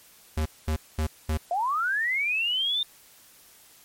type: tone bursts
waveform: square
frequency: 77.78 Hz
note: D#2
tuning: in tune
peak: -24 dBFS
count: 4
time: 0.37-1.374 s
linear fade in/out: 5 ms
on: 86 ms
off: 220 ms
type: linear sweep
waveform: sine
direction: up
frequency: 666 to 3645 Hz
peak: -23 dBFS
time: 1.51-2.83 s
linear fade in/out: 2 ms
effects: white hiss -54 dBFS RMS until 3.84 s + MP3 64 kbps